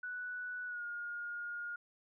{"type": "tone with pitch glide", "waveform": "sine", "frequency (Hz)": [1480, 1425.5], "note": ["F#6", "F6"], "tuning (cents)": [0, 35], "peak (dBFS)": -39, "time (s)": [0.03, 1.76], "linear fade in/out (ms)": 5, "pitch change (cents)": -65, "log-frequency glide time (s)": [0.66, 0.84], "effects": []}